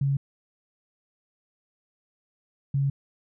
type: tone pair in turn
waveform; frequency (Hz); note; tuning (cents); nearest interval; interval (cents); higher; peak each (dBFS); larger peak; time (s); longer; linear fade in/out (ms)
sine; 138.59 / 138.59; C#3 / C#3; 0 / 0; unison; 0; neither; -21; neither; 0.01-0.17 / 2.74-2.9; neither; 5
effects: none